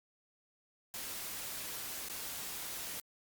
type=noise with dropouts; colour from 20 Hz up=white; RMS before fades=-42 dBFS; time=0.94-3 s; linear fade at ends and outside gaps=1 ms; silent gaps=2.086-2.097 s; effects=Opus 48 kbps